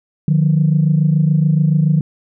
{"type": "tone pair together", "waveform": "sine", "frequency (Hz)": [151.7, 178.74], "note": ["D#3", "F3"], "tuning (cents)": [-44, 40], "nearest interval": "minor third", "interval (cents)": 284, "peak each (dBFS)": [-11, -15], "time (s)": [0.28, 2.01], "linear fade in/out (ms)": 2, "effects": ["tanh soft clip ceiling -4 dBFS"]}